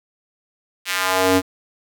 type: tone with high-pass filter sweep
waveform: square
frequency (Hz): 93.5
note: F#2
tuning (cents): +19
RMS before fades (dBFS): -18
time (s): 0.85-1.42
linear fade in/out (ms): 50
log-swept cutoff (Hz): 2500 to 240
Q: 1.3
effects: 7-bit

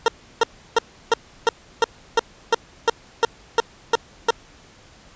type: tone bursts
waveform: 20% pulse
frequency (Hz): 460.6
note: A#4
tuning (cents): -21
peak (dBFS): -8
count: 13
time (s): 0.06-4.306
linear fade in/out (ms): 2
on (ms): 22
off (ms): 330
effects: pink hiss -49 dBFS RMS until 5.15 s + resampled to 16000 Hz

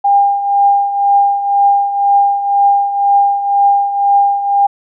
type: tone with tremolo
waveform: sine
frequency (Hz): 803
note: G5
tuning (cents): +41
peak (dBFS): -5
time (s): 0.04-4.67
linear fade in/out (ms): 10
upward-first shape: triangle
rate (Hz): 2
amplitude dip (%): 70
effects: none

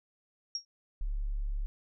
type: tone with exponential decay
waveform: sine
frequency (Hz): 5588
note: F8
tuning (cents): 0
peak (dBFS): -28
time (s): 0.55-0.65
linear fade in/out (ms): 2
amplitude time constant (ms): 21
type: tone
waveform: sine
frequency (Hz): 35.48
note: C#1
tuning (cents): +41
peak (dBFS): -30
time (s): 1.01-1.66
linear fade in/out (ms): 0
effects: none

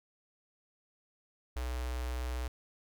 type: tone with notch filter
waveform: square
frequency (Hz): 62.1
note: B1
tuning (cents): +10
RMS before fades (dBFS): -36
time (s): 1.56-2.48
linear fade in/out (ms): 5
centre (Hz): 180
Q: 0.51
effects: none

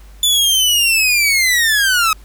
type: linear sweep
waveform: sawtooth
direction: down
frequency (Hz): 3498 to 1260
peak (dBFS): -8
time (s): 0.23-2.13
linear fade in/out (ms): 2
effects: added 50 Hz sine -37 dBFS peak until 2.24 s + pink hiss -49 dBFS RMS until 2.24 s

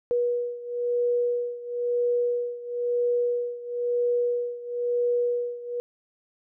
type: beating tone pair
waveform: sine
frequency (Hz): 483.2 / 484.2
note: B4 / B4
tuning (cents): -38 / -34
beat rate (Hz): 1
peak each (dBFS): -25 / -28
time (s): 0.11-5.8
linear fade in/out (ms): 0
effects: none

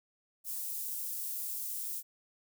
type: high-pass noise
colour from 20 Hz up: white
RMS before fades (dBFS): -38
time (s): 0.44-2.03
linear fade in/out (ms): 50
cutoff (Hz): 10000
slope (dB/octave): 12
effects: none

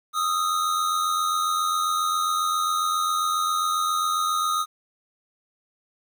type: tone pair together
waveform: square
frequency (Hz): 1244.5 / 1331.9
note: D#6 / E6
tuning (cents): 0 / +17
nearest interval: minor second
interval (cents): 117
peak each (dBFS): -23 / -31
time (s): 0.13-4.66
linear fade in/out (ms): 50
effects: 10-bit

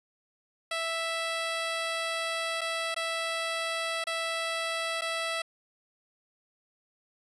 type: tone with dropouts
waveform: 10% pulse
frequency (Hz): 659.3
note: E5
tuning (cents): 0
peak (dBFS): -21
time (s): 0.71-5.42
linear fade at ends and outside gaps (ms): 5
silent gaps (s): 2.61-2.614 / 2.945-2.963 / 4.041-4.069 / 5.011-5.018
effects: resampled to 22050 Hz

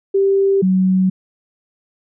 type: tone pair in turn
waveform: sine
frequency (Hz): 392 / 187.15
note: G4 / F#3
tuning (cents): 0 / +20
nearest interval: octave + minor second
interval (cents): 1280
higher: first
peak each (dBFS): -11 / -11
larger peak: neither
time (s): 0.14-0.62 / 0.62-1.1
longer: neither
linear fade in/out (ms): 10
effects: none

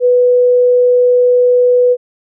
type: tone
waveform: sine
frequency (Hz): 493.9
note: B4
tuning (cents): 0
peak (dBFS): -6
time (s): 0-1.97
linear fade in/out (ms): 50
effects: none

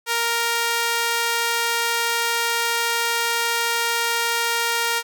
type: tone with high-pass filter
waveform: sawtooth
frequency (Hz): 466.2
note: A#4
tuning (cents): 0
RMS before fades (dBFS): -22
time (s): 0.06-5.03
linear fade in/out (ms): 50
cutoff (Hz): 1100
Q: 0.7
effects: none

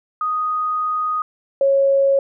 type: tone pair in turn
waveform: sine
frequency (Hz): 1244.5 / 549.3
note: D#6 / C#5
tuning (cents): 0 / -16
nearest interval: octave + major second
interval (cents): 1416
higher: first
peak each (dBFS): -18 / -12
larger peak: second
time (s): 0.21-1.22 / 1.61-2.19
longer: first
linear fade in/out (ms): 2
effects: none

